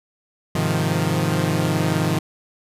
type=chord; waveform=sawtooth; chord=F minor seventh; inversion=first; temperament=equal; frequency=103.83 / 130.81 / 155.56 / 174.61 Hz; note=Ab2 / C3 / Eb3 / F3; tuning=0 / 0 / 0 / 0 cents; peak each=-22 / -22 / -18 / -20 dBFS; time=0.55-2.19 s; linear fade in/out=5 ms; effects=resampled to 32000 Hz